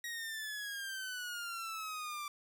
sawtooth exponential sweep, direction down, 1899 to 1169 Hz, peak -36 dBFS, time 0.04-2.28 s, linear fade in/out 2 ms, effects none

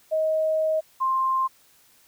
sine tone pair in turn, 630 / 1052.8 Hz, D#5 / C6, +21 / +10 cents, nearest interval major sixth, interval 889 cents, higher second, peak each -20 dBFS, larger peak neither, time 0.11-0.81 / 1-1.48 s, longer first, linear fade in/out 20 ms, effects white hiss -58 dBFS RMS until 2.07 s

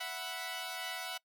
10% pulse chord, E suspended second, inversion none, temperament equal, 659.3 / 740 / 987.8 Hz, E5 / F#5 / B5, 0 / 0 / 0 cents, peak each -36 / -32 / -37 dBFS, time 0-1.18 s, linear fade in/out 10 ms, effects noise-tail reverb RT60 0.1 s tail -23 dB re dry

